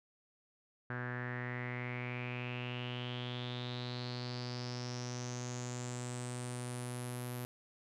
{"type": "tone with low-pass filter sweep", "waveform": "sawtooth", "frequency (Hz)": 123.3, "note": "B2", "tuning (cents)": -2, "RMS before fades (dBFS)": -41, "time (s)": [0.9, 7.45], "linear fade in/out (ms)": 0, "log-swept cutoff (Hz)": [1600, 12000], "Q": 6.9, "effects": []}